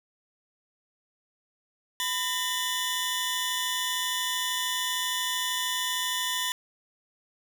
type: tone cluster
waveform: sawtooth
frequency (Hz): 1002 / 1826 / 2973 / 3469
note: B5 / A#6 / F#7 / A7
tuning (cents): +25 / -36 / +8 / -25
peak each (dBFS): -30 / -30 / -31 / -28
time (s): 2-6.52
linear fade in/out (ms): 0
effects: none